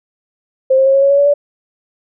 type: tone with pitch steps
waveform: sine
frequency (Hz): 526 / 533 / 540.2 / 547.4 / 554.7 / 562.1 / 569.6 / 577.3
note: C5 / C5 / C#5 / C#5 / C#5 / C#5 / C#5 / D5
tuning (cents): +9 / +32 / -45 / -22 / +1 / +24 / +47 / -30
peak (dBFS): -7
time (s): 0.7-1.34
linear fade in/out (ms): 10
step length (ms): 80
effects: none